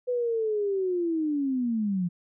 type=linear sweep; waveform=sine; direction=down; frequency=501 to 170 Hz; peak=-24 dBFS; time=0.07-2.09 s; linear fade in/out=20 ms; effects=none